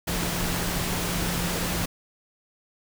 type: tone in noise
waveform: sine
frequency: 174.61 Hz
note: F3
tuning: in tune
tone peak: -31 dBFS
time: 0.07-1.86 s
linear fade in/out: 10 ms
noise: pink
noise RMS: -28 dBFS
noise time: 0.07-1.86 s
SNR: -6 dB
effects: none